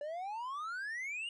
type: exponential sweep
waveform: triangle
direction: up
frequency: 570 to 2902 Hz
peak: -36 dBFS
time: 0.01-1.29 s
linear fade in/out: 2 ms
effects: resampled to 24000 Hz